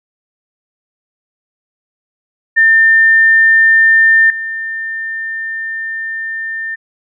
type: tone with level steps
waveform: sine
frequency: 1800 Hz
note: A6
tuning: 39 cents sharp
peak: -5 / -18 dBFS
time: 2.56-6.76 s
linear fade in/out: 20 ms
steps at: 4.3 s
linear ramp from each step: 2 ms
effects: none